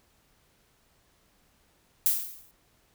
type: noise with exponential decay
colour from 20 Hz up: violet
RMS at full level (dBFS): -21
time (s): 2.06-2.51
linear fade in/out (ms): 0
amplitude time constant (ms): 97
effects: pink hiss -66 dBFS RMS until 2.94 s